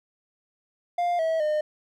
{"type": "tone with pitch steps", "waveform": "triangle", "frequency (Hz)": [701, 647, 608], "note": ["F5", "E5", "D#5"], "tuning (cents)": [6, -32, -40], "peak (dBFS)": -20, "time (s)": [0.98, 1.61], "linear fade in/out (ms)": 5, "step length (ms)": 210, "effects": []}